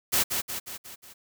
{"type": "noise with echo", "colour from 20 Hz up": "white", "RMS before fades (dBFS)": -23, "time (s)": [0.12, 0.24], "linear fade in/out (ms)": 20, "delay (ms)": 180, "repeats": 5, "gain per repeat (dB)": -5, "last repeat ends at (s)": 1.14, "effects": []}